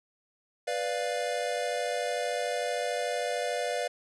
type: chord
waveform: square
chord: B diminished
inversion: none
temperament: equal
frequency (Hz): 493.9 / 587.3 / 698.5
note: B4 / D5 / F5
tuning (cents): 0 / 0 / 0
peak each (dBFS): -34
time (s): 0.67-3.88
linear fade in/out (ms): 10
effects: resampled to 24000 Hz